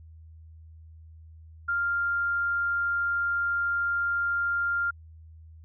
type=tone; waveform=sine; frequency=1396.9 Hz; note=F6; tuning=in tune; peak=-24 dBFS; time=1.68-4.91 s; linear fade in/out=10 ms; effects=added 80 Hz sine -46 dBFS peak until 5.64 s